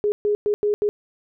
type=tone bursts at uneven times; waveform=sine; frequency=415.3 Hz; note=G#4; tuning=in tune; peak=-17 dBFS; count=5; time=0.04-0.12 / 0.25-0.35 / 0.46-0.54 / 0.63-0.74 / 0.82-0.89 s; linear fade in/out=0 ms; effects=none